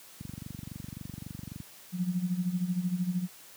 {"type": "click train", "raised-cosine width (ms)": 5, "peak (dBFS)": -25, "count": 34, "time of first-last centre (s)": [0.21, 1.602], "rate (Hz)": 23.7}
{"type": "tone with tremolo", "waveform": "sine", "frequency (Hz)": 180, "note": "F#3", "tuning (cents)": -47, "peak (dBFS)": -24, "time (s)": [1.92, 3.28], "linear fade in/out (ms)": 50, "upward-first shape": "sine", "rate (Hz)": 13, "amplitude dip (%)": 75}
{"effects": ["white hiss -52 dBFS RMS until 3.56 s", "high-pass 100 Hz 12 dB/octave"]}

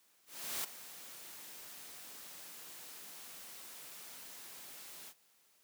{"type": "noise with ADSR envelope", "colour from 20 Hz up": "white", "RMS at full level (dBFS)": -37, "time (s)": [0.26, 5.14], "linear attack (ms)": 380, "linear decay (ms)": 10, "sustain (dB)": -14, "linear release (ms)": 52, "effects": ["white hiss -70 dBFS RMS until 5.63 s", "high-pass 150 Hz 12 dB/octave"]}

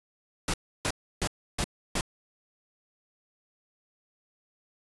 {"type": "noise bursts", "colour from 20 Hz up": "pink", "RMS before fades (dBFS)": -28, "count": 5, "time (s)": [0.48, 2.01], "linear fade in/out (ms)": 2, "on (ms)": 58, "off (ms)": 310, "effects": ["resampled to 24000 Hz"]}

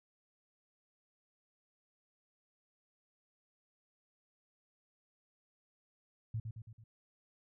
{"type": "tone with echo", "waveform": "sine", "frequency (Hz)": 111.3, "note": "A2", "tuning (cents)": 20, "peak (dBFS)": -34, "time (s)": [6.34, 6.4], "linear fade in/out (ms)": 5, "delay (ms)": 110, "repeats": 4, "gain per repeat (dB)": -5, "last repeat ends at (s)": 6.84, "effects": []}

